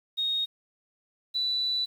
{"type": "tone pair in turn", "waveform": "sine", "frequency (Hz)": [3729, 3968], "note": ["A#7", "B7"], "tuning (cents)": [0, 7], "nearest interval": "minor second", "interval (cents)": 107, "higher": "second", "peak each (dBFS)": -25, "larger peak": "neither", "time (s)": [[0.17, 0.46], [1.34, 1.86]], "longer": "second", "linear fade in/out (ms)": 20, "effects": ["9-bit"]}